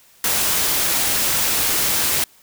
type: noise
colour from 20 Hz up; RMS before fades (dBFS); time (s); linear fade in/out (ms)
white; -19; 0.24-2.24; 2
effects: white hiss -52 dBFS RMS until 2.42 s